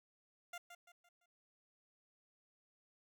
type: tone with echo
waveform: 15% pulse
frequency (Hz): 698.5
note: F5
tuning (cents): 0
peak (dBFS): -39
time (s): 0.53-0.58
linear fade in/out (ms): 5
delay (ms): 170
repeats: 4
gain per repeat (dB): -8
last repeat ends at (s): 1.26
effects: none